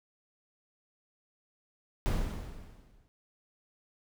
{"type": "noise with exponential decay", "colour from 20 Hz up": "brown", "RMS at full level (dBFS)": -26, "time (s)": [2.06, 3.08], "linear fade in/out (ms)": 0, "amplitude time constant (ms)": 220, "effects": []}